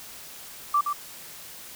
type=tone with echo; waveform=sine; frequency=1169 Hz; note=D6; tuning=8 cents flat; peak=-18 dBFS; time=0.74-0.81 s; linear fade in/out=5 ms; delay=120 ms; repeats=1; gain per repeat=-6 dB; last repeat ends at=0.93 s; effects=white hiss -43 dBFS RMS until 1.75 s